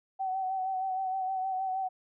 sine tone with vibrato, 758 Hz, F#5, 42 cents sharp, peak -29 dBFS, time 0.19-1.89 s, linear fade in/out 20 ms, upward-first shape sine, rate 6.4 Hz, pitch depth 33 cents each way, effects none

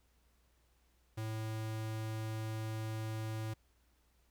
square tone, 110 Hz, A2, in tune, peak -38 dBFS, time 1.17-3.54 s, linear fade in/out 10 ms, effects added 60 Hz sine -70 dBFS peak until 4.3 s + pink hiss -75 dBFS RMS until 4.3 s

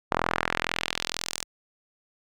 sawtooth tone with band-pass filter sweep, 42.12 Hz, E1, 38 cents sharp, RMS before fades -30 dBFS, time 0.11-1.44 s, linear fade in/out 10 ms, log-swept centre 1000 to 7200 Hz, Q 1.3, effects none

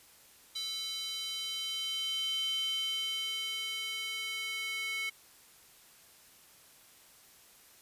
square tone with high-pass filter sweep, 440 Hz, A4, in tune, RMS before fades -36 dBFS, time 0.55-5.1 s, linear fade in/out 10 ms, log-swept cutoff 3700 to 2400 Hz, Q 7.9, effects white hiss -59 dBFS RMS until 7.81 s + resampled to 32000 Hz

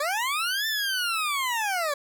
20% pulse linear two-way sweep, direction up then down, 556 to 1789 to 556 Hz, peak -20 dBFS, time 0-1.94 s, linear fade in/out 5 ms, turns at 0.67 s, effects none

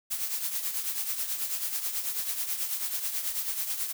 blue noise with tremolo, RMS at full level -29 dBFS, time 0.1-3.93 s, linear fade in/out 20 ms, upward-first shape triangle, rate 9.2 Hz, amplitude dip 65%, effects none

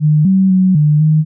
sine tone with pitch steps, 151.9 / 190.8 / 186.5 / 149.9 / 155.1 Hz, D#3 / G3 / F#3 / D3 / D#3, -41 / -47 / +14 / +36 / -5 cents, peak -7 dBFS, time 0-1.25 s, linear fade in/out 50 ms, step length 250 ms, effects none

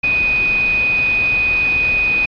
sine tone in noise, 2489 Hz, D#7, in tune, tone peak -13 dBFS, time 0.03-2.26 s, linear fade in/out 10 ms, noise pink, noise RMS -28 dBFS, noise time 0.03-2.26 s, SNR +12 dB, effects resampled to 11025 Hz

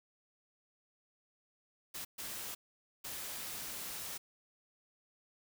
white noise bursts at uneven times, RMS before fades -43 dBFS, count 3, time 1.94-2.05 / 2.18-2.55 / 3.04-4.18 s, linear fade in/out 10 ms, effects none

